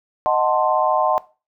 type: chord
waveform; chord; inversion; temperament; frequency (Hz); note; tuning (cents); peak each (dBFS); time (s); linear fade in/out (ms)
sine; D# diminished seventh; none; equal with one note detuned; 622.3 / 740 / 884.1 / 1046.5; D#5 / F#5 / A5 / C6; 0 / 0 / +8 / 0; -20 / -20 / -22 / -21; 0.26-1.18; 0
effects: noise-tail reverb RT60 0.3 s tail -18 dB re dry